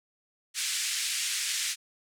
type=band-pass noise; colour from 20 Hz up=white; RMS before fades=-31 dBFS; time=0.54-1.76 s; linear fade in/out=50 ms; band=1800 to 8900 Hz; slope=24 dB/octave; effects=none